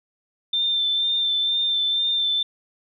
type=tone with vibrato; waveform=sine; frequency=3571 Hz; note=A7; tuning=25 cents sharp; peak=-19 dBFS; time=0.53-2.43 s; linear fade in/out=5 ms; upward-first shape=sine; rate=2.1 Hz; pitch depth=21 cents each way; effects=none